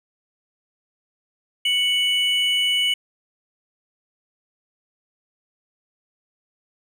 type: tone pair together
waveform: triangle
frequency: 2226 / 2960 Hz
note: C#7 / F#7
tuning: +7 / 0 cents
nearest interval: perfect fourth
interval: 493 cents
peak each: -23 / -17 dBFS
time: 1.65-2.94 s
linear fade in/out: 5 ms
effects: none